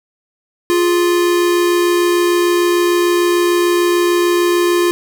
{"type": "tone pair together", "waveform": "square", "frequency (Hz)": [350, 416.7], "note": ["F4", "G#4"], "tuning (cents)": [4, 6], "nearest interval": "minor third", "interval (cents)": 302, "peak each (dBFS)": [-12, -23], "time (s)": [0.7, 4.91], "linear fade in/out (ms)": 0, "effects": ["8-bit"]}